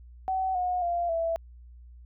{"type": "tone with pitch steps", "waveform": "sine", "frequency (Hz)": [757, 724.1, 692.6, 662.4], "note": ["F#5", "F#5", "F5", "E5"], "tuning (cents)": [39, -38, -15, 8], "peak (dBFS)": -25, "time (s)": [0.28, 1.36], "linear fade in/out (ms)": 0, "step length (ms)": 270, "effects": ["added 60 Hz sine -46 dBFS peak until 2.05 s"]}